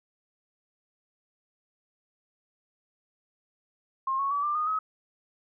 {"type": "tone with pitch steps", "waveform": "sine", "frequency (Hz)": [1066, 1104.9, 1145.2, 1186.9, 1230.2, 1275], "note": ["C6", "C#6", "D6", "D6", "D#6", "D#6"], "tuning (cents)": [32, -6, -44, 18, -20, 42], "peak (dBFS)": -25, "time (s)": [4.07, 4.79], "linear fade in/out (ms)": 5, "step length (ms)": 120, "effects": []}